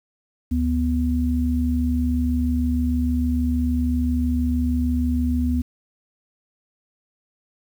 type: tone pair together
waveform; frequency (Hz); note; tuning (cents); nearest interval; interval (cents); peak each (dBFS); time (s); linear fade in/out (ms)
sine; 73.53 / 246.8; D2 / B3; +3 / -1; octave + major sixth; 2096; -21; 0.51-5.62; 10
effects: 8-bit